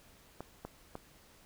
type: clicks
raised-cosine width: 1 ms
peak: -27 dBFS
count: 3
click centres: 0.406 / 0.65 / 0.954 s
effects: pink hiss -61 dBFS RMS until 1.45 s